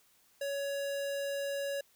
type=tone; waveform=square; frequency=560 Hz; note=C#5; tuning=18 cents sharp; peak=-34 dBFS; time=0.41-1.81 s; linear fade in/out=5 ms; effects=white hiss -67 dBFS RMS until 1.95 s